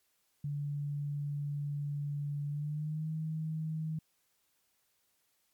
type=tone with pitch glide; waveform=sine; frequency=144.6 to 157.69 Hz; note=D3 to D#3; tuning=-27 to +24 cents; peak=-33 dBFS; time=0.44-3.99 s; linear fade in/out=5 ms; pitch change=+151 cents; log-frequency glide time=2.47-3.09 s; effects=white hiss -75 dBFS RMS until 5.53 s + MP3 96 kbps